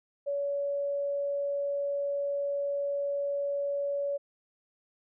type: tone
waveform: sine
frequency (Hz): 566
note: C#5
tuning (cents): +36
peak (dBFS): -28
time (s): 0.26-4.18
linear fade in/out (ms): 20
effects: none